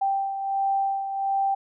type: beating tone pair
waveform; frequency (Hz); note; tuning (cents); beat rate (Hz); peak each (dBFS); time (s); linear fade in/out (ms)
sine; 784 / 785.4; G5 / G5; 0 / +3; 1.4; -23 / -31; 0.01-1.55; 10
effects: none